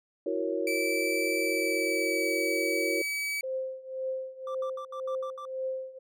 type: chord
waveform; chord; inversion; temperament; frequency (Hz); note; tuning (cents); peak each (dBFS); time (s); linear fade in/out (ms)
sine; F# dominant seventh; third; equal; 329.6 / 370 / 466.2 / 554.4; E4 / F#4 / A#4 / C#5; 0 / 0 / 0 / 0; -33; 0.26-3.02; 5
type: tone with pitch glide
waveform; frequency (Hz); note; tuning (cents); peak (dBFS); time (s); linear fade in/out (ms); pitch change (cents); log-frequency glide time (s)
40% pulse; 2320 to 2284; D7 to D7; -22 to -49; -29; 0.67-3.41; 2; -27; 1.38-2.29
type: tone with tremolo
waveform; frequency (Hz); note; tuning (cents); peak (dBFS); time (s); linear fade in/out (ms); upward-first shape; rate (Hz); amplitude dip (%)
sine; 523.3; C5; 0; -28; 3.43-5.99; 10; triangle; 1.9; 90
type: tone bursts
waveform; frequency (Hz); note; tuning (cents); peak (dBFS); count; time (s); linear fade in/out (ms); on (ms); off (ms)
triangle; 1174.7; D6; 0; -36; 7; 4.47-5.453; 2; 77; 74
effects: none